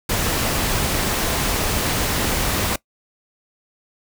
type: noise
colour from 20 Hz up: pink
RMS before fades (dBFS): -21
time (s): 0.09-2.76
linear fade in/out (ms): 5
effects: noise-tail reverb RT60 0.1 s tail -21 dB re dry